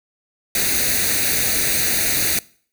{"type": "noise with comb filter", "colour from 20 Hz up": "white", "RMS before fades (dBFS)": -19, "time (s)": [0.55, 2.39], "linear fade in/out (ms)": 2, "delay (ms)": 0.47, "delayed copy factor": 0.75, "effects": ["noise-tail reverb RT60 0.5 s tail -22 dB re dry"]}